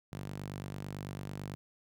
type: tone with high-pass filter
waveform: sawtooth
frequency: 49 Hz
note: G1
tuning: in tune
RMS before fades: -42 dBFS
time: 0.12-1.55 s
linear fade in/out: 0 ms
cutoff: 130 Hz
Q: 1.9
effects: none

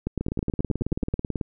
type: two click trains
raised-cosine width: 3 ms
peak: -12 / -14 dBFS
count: 11 / 23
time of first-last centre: 0.07-1.141 / 0.21-1.412 s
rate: 9.34 / 18.3 Hz
effects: none

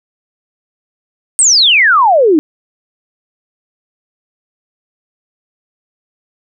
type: exponential sweep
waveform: sine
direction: down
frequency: 8810 to 288.4 Hz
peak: -5 dBFS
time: 1.39-2.39 s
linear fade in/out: 0 ms
effects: none

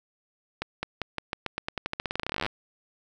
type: accelerating click train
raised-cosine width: 0.3 ms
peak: -13 dBFS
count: 30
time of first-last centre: 0.62-2.464 s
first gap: 210 ms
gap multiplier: 0.89
effects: none

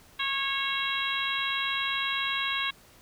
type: harmonic tone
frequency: 548 Hz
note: C#5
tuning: 20 cents flat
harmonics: 2 / 3 / 4 / 5 / 6 / 7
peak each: -34 / -34 / -34 / -34 / -34 / -34 dBFS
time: 0.19-2.71 s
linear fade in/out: 10 ms
effects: pink hiss -56 dBFS RMS until 3.01 s

